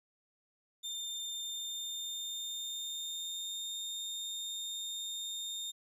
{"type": "tone with pitch glide", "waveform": "30% pulse", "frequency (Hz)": [3608, 3652], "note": ["A7", "A#7"], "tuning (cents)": [43, -36], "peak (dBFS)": -35, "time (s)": [0.83, 5.72], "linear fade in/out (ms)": 20, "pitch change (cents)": 21, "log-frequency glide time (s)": [1.3, 3.74], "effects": []}